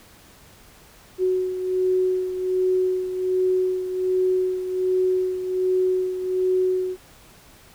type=beating tone pair; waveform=sine; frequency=370 / 371.3 Hz; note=F#4 / F#4; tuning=0 / +6 cents; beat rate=1.3 Hz; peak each=-20 / -27 dBFS; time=1.18-6.97 s; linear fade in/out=50 ms; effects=pink hiss -50 dBFS RMS until 7.74 s